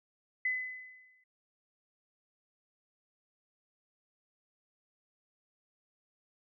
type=tone with exponential decay; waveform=sine; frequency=2017 Hz; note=B6; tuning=36 cents sharp; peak=-27 dBFS; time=0.45-1.24 s; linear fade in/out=5 ms; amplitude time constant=170 ms; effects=none